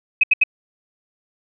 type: tone bursts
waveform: sine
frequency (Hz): 2538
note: D#7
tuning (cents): +34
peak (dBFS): -10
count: 3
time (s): 0.21-0.437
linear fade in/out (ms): 5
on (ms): 25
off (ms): 76
effects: none